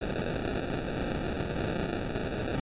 blue noise with sample-and-hold, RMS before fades -32 dBFS, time 0.01-2.6 s, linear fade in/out 5 ms, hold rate 1050 Hz, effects resampled to 8000 Hz

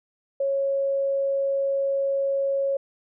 sine tone, 550 Hz, C#5, 14 cents flat, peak -21 dBFS, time 0.4-2.77 s, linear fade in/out 5 ms, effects none

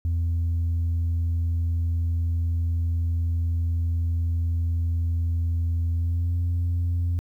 sine tone with pitch glide, 84 to 86.56 Hz, E2 to F2, +33 to -15 cents, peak -19 dBFS, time 0.05-7.19 s, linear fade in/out 0 ms, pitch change +52 cents, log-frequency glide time 5.95-6.35 s, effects tanh soft clip ceiling -20 dBFS + 10-bit

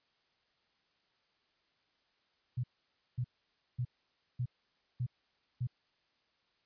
sine tone bursts, 123.47 Hz, B2, in tune, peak -31 dBFS, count 6, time 2.57-5.672 s, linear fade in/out 10 ms, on 67 ms, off 540 ms, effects white hiss -75 dBFS RMS until 6.65 s + resampled to 11025 Hz

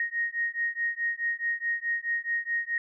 sine beating tone pair, 1866 / 1870.7 Hz, A#6 / A#6, +1 / +6 cents, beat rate 4.7 Hz, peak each -30 dBFS, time 0-2.78 s, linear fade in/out 2 ms, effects none

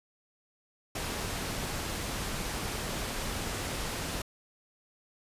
pink low-pass noise, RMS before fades -35 dBFS, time 0.95-4.22 s, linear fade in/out 5 ms, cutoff 12000 Hz, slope 12 dB/octave, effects resampled to 32000 Hz

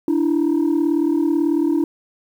sine tone pair together, 294.2 / 332.4 Hz, D4 / E4, +3 / +15 cents, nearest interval major second, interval 212 cents, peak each -16 dBFS, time 0.08-1.84 s, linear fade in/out 2 ms, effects tanh soft clip ceiling -12 dBFS + 8-bit

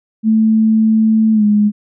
sine tone with pitch glide, 220 to 208.6 Hz, A3 to G#3, 0 to +8 cents, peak -8 dBFS, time 0.23-1.72 s, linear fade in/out 50 ms, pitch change -92 cents, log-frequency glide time 1.33-1.44 s, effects none

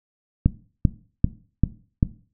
click train, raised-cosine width 5 ms, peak -3 dBFS, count 5, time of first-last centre 0.46-2.029 s, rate 2.55 Hz, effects noise-tail reverb RT60 0.4 s tail -17 dB re dry

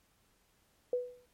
sine tone with exponential decay, 493.9 Hz, B4, in tune, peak -26 dBFS, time 0.93-1.26 s, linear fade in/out 2 ms, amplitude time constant 70 ms, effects pink hiss -71 dBFS RMS until 1.33 s + MP3 64 kbps

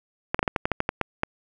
clicks, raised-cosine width 0.5 ms, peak -7 dBFS, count 11, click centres 0.345 / 0.392 / 0.429 / 0.478 / 0.562 / 0.655 / 0.717 / 0.804 / 0.891 / 1.013 / 1.234 s, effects none

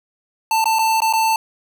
square tone with dropouts, 889 Hz, A5, 18 cents sharp, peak -15 dBFS, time 0.51-1.36 s, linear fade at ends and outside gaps 2 ms, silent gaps 0.642-0.656 / 0.787-0.791 / 1.004-1.019 / 1.127-1.135 s, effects none

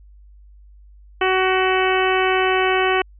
harmonic tone, 375.1 Hz, F#4, 24 cents sharp, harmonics 1 / 2 / 3 / 4 / 5 / 6 / 7 / 8, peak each -19 / -22 / -24 / -25 / -26 / -27 / -27 / -28 dBFS, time 1.21-3.02 s, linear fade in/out 5 ms, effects added 50 Hz sine -43 dBFS peak until 3.19 s

